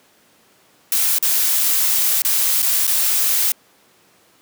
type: noise with dropouts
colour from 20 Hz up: blue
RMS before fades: -17 dBFS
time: 0.92-3.52 s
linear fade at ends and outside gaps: 1 ms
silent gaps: 1.185-1.226 / 2.22-2.249 / 2.621-2.627 / 2.868-2.876 s
effects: pink hiss -54 dBFS RMS until 4.41 s + high-pass 200 Hz 12 dB/octave